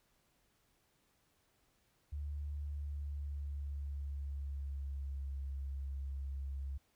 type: tone with pitch glide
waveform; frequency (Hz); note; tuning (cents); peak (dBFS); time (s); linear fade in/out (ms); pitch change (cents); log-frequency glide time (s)
sine; 72.8 to 68.32; D2 to C#2; -15 to -25; -38; 2.12-6.78; 10; -110; 2.56-5.41
effects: pink hiss -75 dBFS RMS until 6.95 s